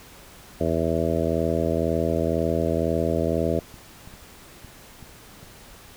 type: harmonic tone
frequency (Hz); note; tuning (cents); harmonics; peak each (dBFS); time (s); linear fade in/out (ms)
82; E2; -9; 1 / 2 / 3 / 4 / 5 / 6 / 7 / 8; -29 / -29 / -29 / -29 / -29 / -29 / -29 / -29; 0.6-3.6; 10
type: clicks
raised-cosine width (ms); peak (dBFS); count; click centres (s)
5; -32; 7; 3.186 / 3.742 / 4.075 / 4.139 / 4.647 / 5.027 / 5.43
effects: pink hiss -47 dBFS RMS until 5.96 s